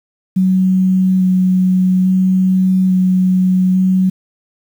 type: tone with vibrato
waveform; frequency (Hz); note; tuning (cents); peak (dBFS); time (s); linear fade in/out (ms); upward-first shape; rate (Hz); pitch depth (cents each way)
sine; 185.9; F#3; +8; -9; 0.36-4.1; 10; square; 0.59; 9
effects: 7-bit